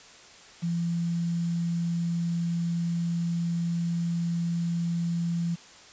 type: tone with quantisation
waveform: sine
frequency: 170 Hz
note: F3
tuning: 46 cents flat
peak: -25 dBFS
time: 0.62-5.56 s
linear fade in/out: 20 ms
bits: 8
effects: white hiss -50 dBFS RMS until 5.92 s + resampled to 16000 Hz